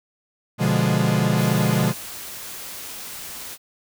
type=chord; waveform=45% pulse; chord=B diminished seventh; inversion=none; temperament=equal; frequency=123.47 / 146.83 / 174.61 / 207.7 Hz; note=B2 / D3 / F3 / Ab3; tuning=0 / 0 / 0 / 0 cents; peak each=-23 dBFS; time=0.58-1.94 s; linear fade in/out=50 ms
type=noise; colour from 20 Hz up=white; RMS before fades=-35 dBFS; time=1.35-3.58 s; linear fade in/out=50 ms
effects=none